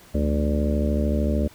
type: harmonic tone with a mistuned harmonic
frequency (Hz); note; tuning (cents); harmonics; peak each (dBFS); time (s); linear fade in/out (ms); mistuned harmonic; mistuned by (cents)
73.42; D2; 0; 1 / 2 / 3 / 4 / 5 / 6 / 7 / 8; -22 / -34 / -25 / -30 / -34 / -34 / -35 / -30; 0.14-1.48; 10; 2; +140
effects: pink hiss -50 dBFS RMS until 1.54 s